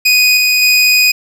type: tone with level steps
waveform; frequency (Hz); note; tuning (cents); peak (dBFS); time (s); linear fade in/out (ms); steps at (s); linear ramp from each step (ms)
25% pulse; 2489; D#7; 0; -3 / -5 / -3; 0.05-1.12; 10; 0.37 / 0.62; 2
effects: none